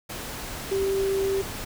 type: tone in noise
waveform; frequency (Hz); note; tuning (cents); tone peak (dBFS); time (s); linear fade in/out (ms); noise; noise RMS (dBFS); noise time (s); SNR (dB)
sine; 389.7; G4; -10; -22; 0.71-1.42; 10; pink; -35; 0.09-1.65; +10
effects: none

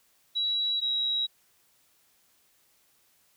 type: tone pair in turn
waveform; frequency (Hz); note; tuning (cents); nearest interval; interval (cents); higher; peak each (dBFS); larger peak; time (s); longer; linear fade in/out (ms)
sine; 3898 / 3858; B7 / B7; -23 / -41; unison; 18; first; -25; neither; 0.35-0.81 / 0.81-1.27; neither; 20
effects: white hiss -66 dBFS RMS until 3.36 s

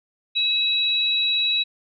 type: tone pair together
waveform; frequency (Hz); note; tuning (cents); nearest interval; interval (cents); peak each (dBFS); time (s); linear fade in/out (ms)
sine; 2575 / 3894; E7 / B7; -41 / -25; perfect fifth; 716; -26 / -19; 0.35-1.64; 20
effects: none

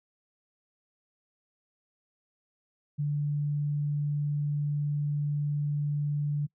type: tone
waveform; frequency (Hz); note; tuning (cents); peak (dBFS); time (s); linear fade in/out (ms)
sine; 146.4; D3; -5; -26; 2.98-6.47; 20
effects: noise-tail reverb RT60 0.1 s tail -24 dB re dry

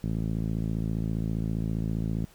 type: tone with low-pass filter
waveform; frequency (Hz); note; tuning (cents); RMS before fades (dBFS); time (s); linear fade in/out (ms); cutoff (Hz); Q
5% pulse; 55; A1; 0; -29; 0.04-2.25; 0; 180; 1.5
effects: pink hiss -57 dBFS RMS until 2.34 s

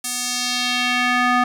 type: tone with band-pass filter sweep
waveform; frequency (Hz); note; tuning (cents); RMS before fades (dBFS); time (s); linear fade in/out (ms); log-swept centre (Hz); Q
square; 247.3; B3; +3; -20; 0.04-1.44; 5; 9100 to 1200; 1.4
effects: none

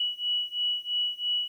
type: beating tone pair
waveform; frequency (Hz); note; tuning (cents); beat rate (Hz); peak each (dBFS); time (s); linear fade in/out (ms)
sine; 2936 / 2939; F#7 / F#7; -14 / -12; 3; -29 / -30; 0-1.48; 5
effects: 10-bit

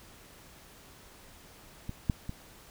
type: clicks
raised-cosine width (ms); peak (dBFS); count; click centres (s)
5; -23 / -13 / -23; 3; 1.894 / 2.098 / 2.294
effects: pink hiss -54 dBFS RMS until 2.7 s

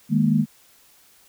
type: chord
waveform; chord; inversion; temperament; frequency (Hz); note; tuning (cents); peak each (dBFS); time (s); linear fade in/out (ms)
sine; D# suspended fourth; none; just; 155.56 / 207.4 / 233.3; D#3 / G#3 / A#3; 0 / -2 / +2; -21 / -20 / -20; 0.09-0.46; 50
effects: white hiss -55 dBFS RMS until 1.28 s

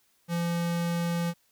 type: tone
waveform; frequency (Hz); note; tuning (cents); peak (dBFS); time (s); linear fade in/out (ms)
square; 170.8; F3; -38; -27; 0.28-1.34; 50
effects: white hiss -68 dBFS RMS until 1.51 s

